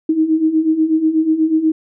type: beating tone pair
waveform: sine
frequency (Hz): 311.1 / 319.3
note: D#4 / D#4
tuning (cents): 0 / +45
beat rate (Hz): 8.2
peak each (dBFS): -18 / -13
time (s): 0.09-1.72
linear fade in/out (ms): 5
effects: none